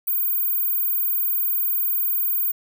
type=tone; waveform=sine; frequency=15320 Hz; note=A#9; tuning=46 cents sharp; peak=-19 dBFS; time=0.07-2.52 s; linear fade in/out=10 ms; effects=none